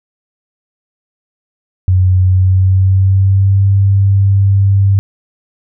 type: tone with pitch glide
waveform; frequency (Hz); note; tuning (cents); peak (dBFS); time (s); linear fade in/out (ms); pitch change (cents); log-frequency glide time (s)
sine; 92.4 to 98.46; F#2 to G2; -2 to +8; -6; 1.88-4.99; 0; +110; 2.21-3.67
effects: none